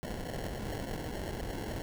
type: noise with sample-and-hold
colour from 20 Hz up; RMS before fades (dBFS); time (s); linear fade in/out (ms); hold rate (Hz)
pink; -38; 0.03-1.82; 0; 1225
effects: none